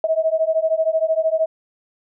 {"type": "beating tone pair", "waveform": "sine", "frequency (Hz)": [635, 648], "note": ["D#5", "E5"], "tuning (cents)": [35, -30], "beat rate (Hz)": 13, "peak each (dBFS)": -19, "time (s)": [0.04, 1.46], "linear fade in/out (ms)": 2, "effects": []}